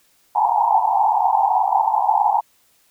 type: band-pass noise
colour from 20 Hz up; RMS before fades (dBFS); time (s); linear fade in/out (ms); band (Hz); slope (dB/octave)
pink; -17; 0.35-2.41; 10; 760 to 940; 96
effects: white hiss -59 dBFS RMS until 2.9 s